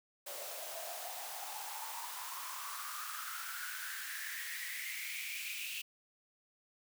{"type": "noise with high-pass filter sweep", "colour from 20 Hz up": "white", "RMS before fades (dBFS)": -43, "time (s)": [0.26, 5.82], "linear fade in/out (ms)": 10, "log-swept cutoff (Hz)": [560, 2700], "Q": 8.1, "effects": []}